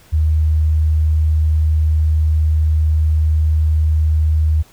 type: tone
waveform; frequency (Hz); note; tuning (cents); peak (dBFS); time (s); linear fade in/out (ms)
sine; 77.78; D#2; 0; -11; 0.12-4.63; 20
effects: pink hiss -48 dBFS RMS until 4.72 s